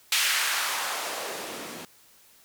blue noise with band-pass filter sweep, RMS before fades -29 dBFS, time 0.12-1.85 s, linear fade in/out 2 ms, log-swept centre 2400 to 230 Hz, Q 1.3, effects white hiss -57 dBFS RMS until 2.44 s

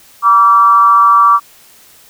sine tone with frequency modulation, 1156 Hz, D6, 28 cents flat, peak -4 dBFS, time 0.22-1.4 s, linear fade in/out 50 ms, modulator 201 Hz, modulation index 0.48, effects white hiss -43 dBFS RMS until 2.09 s

